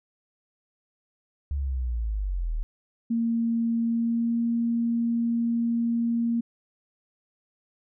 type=linear sweep; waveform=sine; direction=down; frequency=72.5 to 36.36 Hz; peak=-25 dBFS; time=1.51-2.63 s; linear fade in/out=0 ms
type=tone with pitch glide; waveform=sine; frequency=230.7 to 233.2 Hz; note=A#3 to A#3; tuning=-18 to +1 cents; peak=-22 dBFS; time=3.1-6.41 s; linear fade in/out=10 ms; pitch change=+19 cents; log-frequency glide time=3.82-4.4 s
effects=none